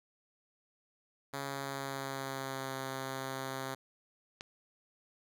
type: tone with pitch glide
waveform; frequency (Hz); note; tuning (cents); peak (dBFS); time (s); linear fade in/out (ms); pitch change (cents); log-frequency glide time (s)
5% pulse; 138.4 to 133.3; C#3 to C3; -2 to +33; -26; 1.33-3.75; 10; -65; 1.47-2.75
type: click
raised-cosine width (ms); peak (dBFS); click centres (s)
0.2; -25; 4.409
effects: none